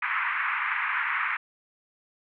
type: band-pass noise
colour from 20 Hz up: white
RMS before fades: -28 dBFS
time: 0.02-1.37 s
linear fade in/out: 5 ms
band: 1000 to 2300 Hz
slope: 48 dB/octave
effects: none